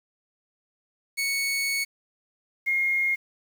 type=tone pair in turn; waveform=sawtooth / sine; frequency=2217 / 2140 Hz; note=C#7 / C7; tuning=0 / +38 cents; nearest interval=minor second; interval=62 cents; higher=first; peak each=-21 dBFS; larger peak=neither; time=1.17-1.85 / 2.66-3.16 s; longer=first; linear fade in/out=20 ms; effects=8-bit